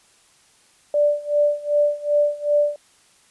sine tone with tremolo, 587.3 Hz, D5, in tune, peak -13 dBFS, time 0.94-2.76 s, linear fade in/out 2 ms, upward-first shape sine, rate 2.6 Hz, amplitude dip 90%, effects white hiss -56 dBFS RMS until 3.3 s + resampled to 24000 Hz

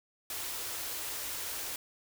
white band-stop noise, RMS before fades -38 dBFS, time 0.3-1.76 s, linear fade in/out 2 ms, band 130 to 260 Hz, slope 48 dB/octave, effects none

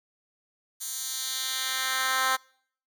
10% pulse tone with high-pass filter sweep, 261.6 Hz, C4, in tune, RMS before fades -29 dBFS, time 0.8-2.37 s, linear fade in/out 20 ms, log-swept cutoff 7600 to 1100 Hz, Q 1.1, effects noise-tail reverb RT60 0.6 s tail -26 dB re dry

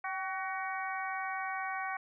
harmonic tone with a mistuned harmonic, 375.5 Hz, F#4, 26 cents sharp, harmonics 2 / 3 / 4 / 5 / 6, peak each -38 / -40 / -41 / -42 / -43 dBFS, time 0.04-1.97 s, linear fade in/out 5 ms, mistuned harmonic 2, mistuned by +40 cents, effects none

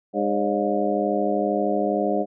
harmonic tone with a mistuned harmonic, 102.2 Hz, G#2, 27 cents flat, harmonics 2 / 3 / 4 / 5 / 6 / 7, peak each -27 / -27 / -27 / -27 / -27 / -27 dBFS, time 0.13-2.26 s, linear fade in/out 50 ms, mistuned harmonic 5, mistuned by +97 cents, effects none

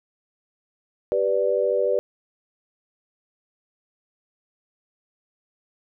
sine chord, G major, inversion none, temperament equal, 392 / 493.9 / 587.3 Hz, G4 / B4 / D5, 0 / 0 / 0 cents, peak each -25 / -22 / -23 dBFS, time 1.12-1.99 s, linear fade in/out 0 ms, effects none

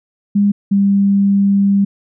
sine tone pair in turn, 202.6 / 198.77 Hz, G#3 / G3, -43 / +24 cents, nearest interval unison, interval 33 cents, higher first, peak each -9 dBFS, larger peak neither, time 0.35-0.52 / 0.71-1.85 s, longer second, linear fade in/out 10 ms, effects none

